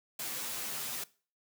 white noise with comb filter, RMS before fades -38 dBFS, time 0.19-1.04 s, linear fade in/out 5 ms, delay 11 ms, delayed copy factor -0.8, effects noise-tail reverb RT60 0.4 s tail -21 dB re dry + high-pass 100 Hz 12 dB/octave

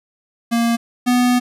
square tone pair in turn, 233.1 / 247 Hz, A#3 / B3, 0 / 0 cents, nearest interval minor second, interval 100 cents, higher second, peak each -15 / -13 dBFS, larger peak second, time 0.51-0.77 / 1.06-1.4 s, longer second, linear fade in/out 20 ms, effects resampled to 32000 Hz + 9-bit

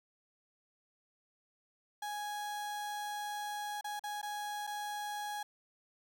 35% pulse tone with dropouts, 830.6 Hz, G#5, in tune, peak -36 dBFS, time 2.02-5.43 s, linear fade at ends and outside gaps 5 ms, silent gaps 3.811-3.843 / 3.995-4.037 / 4.216-4.228 / 4.669-4.673 s, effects 12-bit

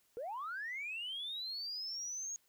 sine linear sweep, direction up, 440 to 6645 Hz, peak -38 dBFS, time 0.17-2.36 s, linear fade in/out 0 ms, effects tanh soft clip ceiling -35 dBFS + white hiss -73 dBFS RMS until 2.48 s

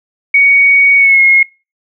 sine tone with pitch glide, 2239 to 2158 Hz, C#7 to C#7, +17 to -47 cents, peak -4 dBFS, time 0.34-1.43 s, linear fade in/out 5 ms, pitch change -64 cents, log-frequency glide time 0.97-1.21 s, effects noise-tail reverb RT60 0.3 s tail -24 dB re dry

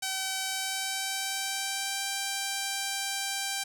5% pulse tone with pitch glide, 766 to 786.2 Hz, G5 to G5, -40 to +5 cents, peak -18 dBFS, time 0.02-3.64 s, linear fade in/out 10 ms, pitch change +45 cents, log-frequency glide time 0.45-2.07 s, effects 9-bit

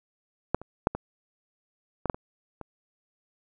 clicks, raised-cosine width 1 ms, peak -8 / -27 / -6 / -17 / -14 / -9 / -24 / -24 dBFS, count 8, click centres 0.546 / 0.616 / 0.871 / 0.95 / 2.057 / 2.098 / 2.145 / 2.613 s, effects none

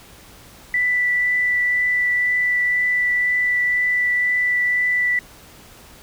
sine tone with vibrato, 1975.5 Hz, B6, in tune, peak -16 dBFS, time 0.74-5.19 s, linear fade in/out 2 ms, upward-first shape triangle, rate 2 Hz, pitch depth 9 cents each way, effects pink hiss -45 dBFS RMS until 6.02 s

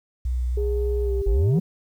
sine tone with vibrato, 61.74 Hz, B1, in tune, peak -21 dBFS, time 0.25-1.22 s, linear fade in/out 5 ms, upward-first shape triangle, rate 3.6 Hz, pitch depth 16 cents each way
sine tone with pitch glide, 411.5 to 396.3 Hz, G#4 to G4, -16 to +19 cents, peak -24 dBFS, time 0.57-1.59 s, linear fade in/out 5 ms, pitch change -65 cents, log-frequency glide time 1.03-1.12 s
sine exponential sweep, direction up, 41.94 to 190.5 Hz, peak -15 dBFS, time 1.26-1.6 s, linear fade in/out 10 ms
effects tanh soft clip ceiling -13 dBFS + 9-bit

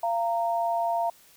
sine tone pair together, 687.2 / 925 Hz, F5 / A#5, -28 / -14 cents, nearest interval perfect fourth, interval 514 cents, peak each -25 / -28 dBFS, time 0.03-1.1 s, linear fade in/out 5 ms, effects white hiss -56 dBFS RMS until 1.36 s

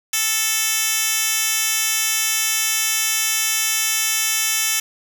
10% pulse tone with high-pass filter, 440 Hz, A4, in tune, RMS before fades -20 dBFS, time 0.13-4.8 s, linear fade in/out 5 ms, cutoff 4000 Hz, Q 0.76, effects none

